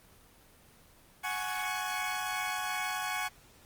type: chord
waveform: 20% pulse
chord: F# suspended second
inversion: none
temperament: equal with one note detuned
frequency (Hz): 740 / 838.3 / 1108.7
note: F#5 / G#5 / C#6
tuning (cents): 0 / +16 / 0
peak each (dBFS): -32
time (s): 1.23-3.29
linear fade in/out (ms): 20
effects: pink hiss -59 dBFS RMS until 3.65 s + Opus 24 kbps